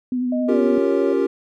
sine tone with vibrato, 250 Hz, B3, 21 cents sharp, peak -19 dBFS, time 0.12-0.78 s, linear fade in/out 2 ms, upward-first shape triangle, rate 11 Hz, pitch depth 33 cents each way
sine tone with pitch glide, 622.3 to 554.4 Hz, D#5 to C#5, 0 to 0 cents, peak -24 dBFS, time 0.32-1.13 s, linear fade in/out 5 ms, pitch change -200 cents, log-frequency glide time 0.51-0.6 s
triangle chord, G half-diminished seventh, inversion second, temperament equal with one note detuned, 277.2 / 349.2 / 393.8 / 466.2 Hz, Db4 / F4 / G4 / Bb4, 0 / 0 / +8 / 0 cents, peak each -21 / -21 / -18 / -21 dBFS, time 0.48-1.27 s, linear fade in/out 10 ms
effects none

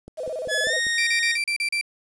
click train, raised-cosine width 2 ms, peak -26 dBFS, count 5, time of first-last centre 0.08-0.867 s, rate 5.08 Hz
sine tone with vibrato, 567 Hz, C#5, 39 cents sharp, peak -27 dBFS, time 0.17-0.8 s, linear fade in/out 20 ms, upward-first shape square, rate 16 Hz, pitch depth 190 cents each way
sawtooth tone with pitch glide, 1705 to 1859.3 Hz, G#6 to A#6, +45 to -5 cents, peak -18 dBFS, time 0.48-1.38 s, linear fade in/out 50 ms, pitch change +150 cents, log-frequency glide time 0.63-0.74 s
35% pulse tone bursts, 2349 Hz, D7, in tune, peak -20 dBFS, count 7, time 0.98-1.812 s, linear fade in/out 2 ms, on 88 ms, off 36 ms
effects resampled to 22050 Hz + 8-bit

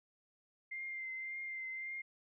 sine tone with vibrato, 2093 Hz, C7, in tune, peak -40 dBFS, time 0.71-2.02 s, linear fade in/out 10 ms, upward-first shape triangle, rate 1.8 Hz, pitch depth 27 cents each way, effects none

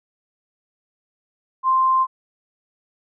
sine tone, 1046.5 Hz, C6, in tune, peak -14 dBFS, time 1.63-2.07 s, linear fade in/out 50 ms, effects none

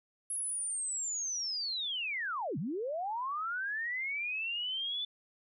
sine linear two-way sweep, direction down then up, 10830 to 128.3 to 3512 Hz, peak -33 dBFS, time 0.3-5.05 s, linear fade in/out 5 ms, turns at 2.58 s, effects none

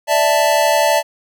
square chord, D suspended second, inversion none, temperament equal, 587.3 / 659.3 / 880 Hz, D5 / E5 / A5, 0 / 0 / 0 cents, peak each -17 dBFS, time 0.07-1.03 s, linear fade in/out 50 ms, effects none

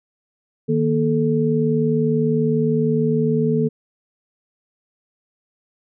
sine tone cluster, 155.3 / 235.2 / 436.6 Hz, D#3 / A#3 / A4, -3 / +16 / -13 cents, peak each -20 dBFS, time 0.68-3.69 s, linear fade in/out 20 ms, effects none

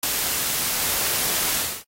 white noise with ADSR envelope, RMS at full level -20 dBFS, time 0.03-1.84 s, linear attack 3 ms, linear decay 7 ms, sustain -3 dB, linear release 270 ms, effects AAC 48 kbps

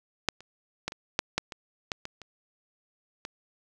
clicks, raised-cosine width 0.2 ms, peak -6 / -30 / -13 / -22 / -6 / -8 / -21 / -12 / -19 / -27 / -19 dBFS, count 11, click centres 0.287 / 0.406 / 0.88 / 0.921 / 1.191 / 1.38 / 1.522 / 1.918 / 2.054 / 2.217 / 3.251 s, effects none

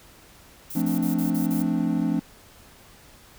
violet noise bursts, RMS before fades -36 dBFS, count 6, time 0.7-1.625 s, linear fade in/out 5 ms, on 120 ms, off 41 ms
triangle chord, D minor seventh, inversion first, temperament equal with one note detuned, 172.71 / 220 / 261.6 / 293.7 Hz, F3 / A3 / C4 / D4, -19 / 0 / 0 / 0 cents, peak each -25 dBFS, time 0.75-2.2 s, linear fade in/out 10 ms
effects pink hiss -51 dBFS RMS until 3.38 s

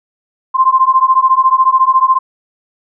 sine beating tone pair, 1041 / 1055 Hz, C6 / C6, -9 / +14 cents, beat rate 14 Hz, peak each -10 dBFS, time 0.54-2.19 s, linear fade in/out 20 ms, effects none

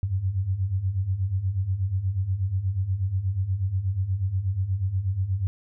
sine beating tone pair, 89.8 / 98.1 Hz, F2 / G2, +49 / +2 cents, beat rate 8.3 Hz, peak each -29 / -24 dBFS, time 0.03-5.47 s, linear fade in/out 0 ms, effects none

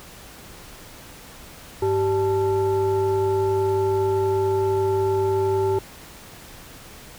sine tone with frequency modulation, 387.7 Hz, G4, 19 cents flat, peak -18 dBFS, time 1.82-5.79 s, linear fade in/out 5 ms, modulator 488 Hz, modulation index 0.72, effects pink hiss -43 dBFS RMS until 7.18 s

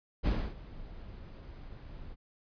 brown noise with ADSR envelope, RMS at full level -26 dBFS, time 0.23-2.16 s, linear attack 33 ms, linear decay 270 ms, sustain -20 dB, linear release 45 ms, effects resampled to 11025 Hz

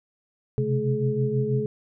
sine tone cluster, 128.5 / 134.7 / 215 / 424.1 Hz, C3 / C#3 / A3 / G#4, -31 / -49 / -40 / +36 cents, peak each -27 / -26 / -30 / -26 dBFS, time 0.58-1.66 s, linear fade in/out 0 ms, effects none

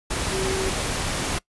sine tone in noise, 381.7 Hz, G4, 46 cents flat, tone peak -25 dBFS, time 0.32-0.7 s, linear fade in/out 10 ms, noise pink, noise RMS -26 dBFS, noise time 0.1-1.39 s, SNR -2 dB, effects noise-tail reverb RT60 0.1 s tail -22 dB re dry + resampled to 24000 Hz

